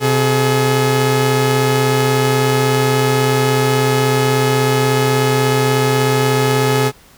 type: tone pair together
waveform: sawtooth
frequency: 129.4 / 424.6 Hz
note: C3 / G#4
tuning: -19 / +38 cents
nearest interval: octave + major sixth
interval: 2057 cents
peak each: -11 dBFS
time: 0-6.92 s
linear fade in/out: 50 ms
effects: pink hiss -46 dBFS RMS until 7.17 s